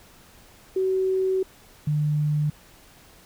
sine tone pair in turn, 377.9 / 149.97 Hz, F#4 / D3, +37 / +37 cents, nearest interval octave + major third, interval 1600 cents, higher first, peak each -20 dBFS, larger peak neither, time 0.76-1.43 / 1.87-2.5 s, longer first, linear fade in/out 5 ms, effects pink hiss -52 dBFS RMS until 3.25 s

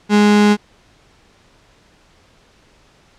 35% pulse tone, 207.7 Hz, G#3, in tune, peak -7 dBFS, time 0.09-0.57 s, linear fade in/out 50 ms, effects pink hiss -52 dBFS RMS until 3.18 s + low-pass 6000 Hz 12 dB/octave

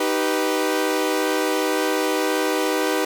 sawtooth chord, Eb augmented, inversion none, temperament equal with one note detuned, 311.1 / 388.4 / 493.9 Hz, Eb4 / G4 / B4, 0 / -16 / 0 cents, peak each -20 dBFS, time 0-3.05 s, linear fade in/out 5 ms, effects none

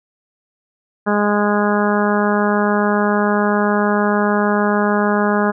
harmonic tone, 206.8 Hz, G#3, 7 cents flat, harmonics 1 / 2 / 3 / 4 / 5 / 6 / 7 / 8, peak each -17 / -20 / -22 / -23 / -24 / -25 / -25 / -26 dBFS, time 1.06-5.52 s, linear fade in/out 20 ms, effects none

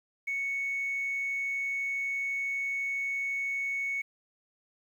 sine tone, 2217 Hz, C#7, in tune, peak -28 dBFS, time 0.27-4.02 s, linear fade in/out 10 ms, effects tanh soft clip ceiling -26 dBFS + 10-bit

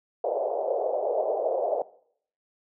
white band-pass noise, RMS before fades -27 dBFS, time 0.24-1.82 s, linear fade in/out 2 ms, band 440 to 690 Hz, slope 48 dB/octave, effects noise-tail reverb RT60 0.6 s tail -18 dB re dry

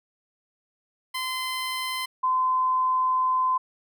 15% pulse / sine tone pair in turn, 1031 / 1027 Hz, C6 / C6, -26 / -33 cents, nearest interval unison, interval 7 cents, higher first, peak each -21 / -20 dBFS, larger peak second, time 1.14-2.06 / 2.23-3.58 s, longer second, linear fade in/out 10 ms, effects none

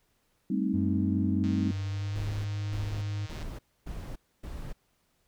sine chord, A half-diminished seventh, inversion third, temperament equal, 196 / 220 / 261.6 / 311.1 Hz, G3 / A3 / C4 / Eb4, 0 / 0 / 0 / 0 cents, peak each -29 / -33 / -31 / -33 dBFS, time 0.5-1.71 s, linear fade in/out 5 ms
triangle tone with pitch glide, 93.6 to 102.66 Hz, F#2 to G#2, +20 to -20 cents, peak -28 dBFS, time 0.73-3.27 s, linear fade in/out 20 ms, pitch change +160 cents, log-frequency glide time 1.35-2.26 s
click train, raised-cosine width 0.2 ms, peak -30 dBFS, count 309, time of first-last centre 1.44-3.427 s, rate 155 Hz
brown noise bursts, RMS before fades -38 dBFS, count 5, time 2.15-4.73 s, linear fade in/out 10 ms, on 300 ms, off 270 ms
effects pink hiss -72 dBFS RMS until 5.27 s

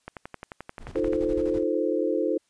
click train, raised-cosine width 0.5 ms, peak -21 dBFS, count 13, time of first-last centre 0.08-1.133 s, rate 11.4 Hz
brown noise with tremolo, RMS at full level -36 dBFS, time 0.79-1.64 s, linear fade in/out 50 ms, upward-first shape square, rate 12 Hz, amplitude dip 65%
sine chord, F dominant seventh, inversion third, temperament equal, 311.1 / 349.2 / 440 / 523.3 Hz, Eb4 / F4 / A4 / C5, 0 / 0 / 0 / 0 cents, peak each -28 dBFS, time 0.95-2.38 s, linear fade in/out 10 ms
effects white hiss -70 dBFS RMS until 2.49 s + resampled to 22050 Hz

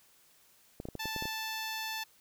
clicks, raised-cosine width 2 ms, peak -26 dBFS, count 8, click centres 0.801 / 0.854 / 0.887 / 0.953 / 1.056 / 1.163 / 1.224 / 1.255 s
10% pulse tone, 880 Hz, A5, in tune, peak -27 dBFS, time 0.99-2.04 s, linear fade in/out 10 ms
effects white hiss -64 dBFS RMS until 2.2 s

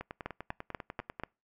two click trains, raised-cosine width 0.5 ms, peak -24 / -20 dBFS, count 13 / 5, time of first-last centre 0.01-1.198 / 0.26-1.236 s, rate 10.1 / 4.1 Hz, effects noise-tail reverb RT60 0.3 s tail -26 dB re dry

